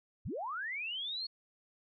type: linear sweep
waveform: sine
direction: up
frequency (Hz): 46.25 to 4385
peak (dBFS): -36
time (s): 0.25-1.27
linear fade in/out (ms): 10
effects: none